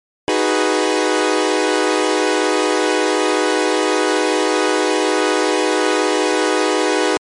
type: chord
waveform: sawtooth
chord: G# minor seventh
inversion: second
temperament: equal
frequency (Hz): 311.1 / 370 / 415.3 / 493.9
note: D#4 / F#4 / G#4 / B4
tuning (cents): 0 / 0 / 0 / 0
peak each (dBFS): -16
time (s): 0.28-7.17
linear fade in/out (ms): 0
effects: low-pass 10000 Hz 12 dB/octave + MP3 48 kbps